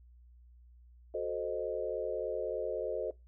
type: chord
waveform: sine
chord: F# diminished seventh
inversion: none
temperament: equal with one note detuned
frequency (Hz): 370 / 440 / 523.3 / 619.7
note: F#4 / A4 / C5 / Eb5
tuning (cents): 0 / 0 / 0 / -7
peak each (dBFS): -40 / -37 / -38 / -38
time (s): 1.14-3.11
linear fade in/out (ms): 5
effects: noise-tail reverb RT60 0.2 s tail -21 dB re dry + added 60 Hz sine -55 dBFS peak until 3.27 s